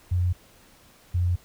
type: tone pair in turn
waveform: sine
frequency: 89.2 / 88.53 Hz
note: F2 / F2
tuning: +37 / +24 cents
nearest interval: unison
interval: 13 cents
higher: first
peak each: -20 dBFS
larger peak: neither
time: 0.11-0.33 / 1.14-1.36 s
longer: neither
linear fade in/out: 10 ms
effects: pink hiss -55 dBFS RMS until 1.44 s